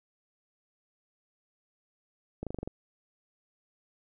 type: slowing click train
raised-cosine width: 2 ms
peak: -22 dBFS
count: 7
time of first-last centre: 2.43-2.675 s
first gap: 37 ms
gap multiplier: 1.04
effects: none